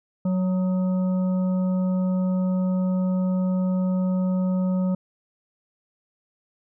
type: harmonic tone with a mistuned harmonic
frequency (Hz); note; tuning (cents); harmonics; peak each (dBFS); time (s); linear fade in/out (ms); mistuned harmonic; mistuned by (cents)
185; F#3; 0; 1 / 3 / 5 / 7; -20 / -32 / -43 / -44; 0.25-4.95; 5; 7; -49
effects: none